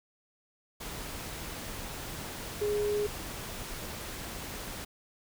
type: tone in noise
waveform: sine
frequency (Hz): 415.3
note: G#4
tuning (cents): 0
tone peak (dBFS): -27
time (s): 2.61-3.07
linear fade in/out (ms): 10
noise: pink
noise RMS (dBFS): -40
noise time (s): 0.8-4.85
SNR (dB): +10
effects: none